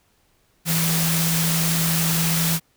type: tone in noise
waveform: sine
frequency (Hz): 164.81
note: E3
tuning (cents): 0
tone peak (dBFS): -21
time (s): 0.65-2.6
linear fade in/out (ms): 50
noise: white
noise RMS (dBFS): -23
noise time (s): 0.65-2.6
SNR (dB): -1
effects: pink hiss -63 dBFS RMS until 2.76 s